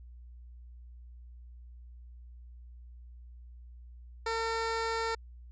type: tone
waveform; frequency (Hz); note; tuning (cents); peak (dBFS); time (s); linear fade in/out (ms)
15% pulse; 453.3; A#4; -48; -24; 4.26-5.15; 5
effects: added 60 Hz sine -47 dBFS peak until 5.51 s + resampled to 16000 Hz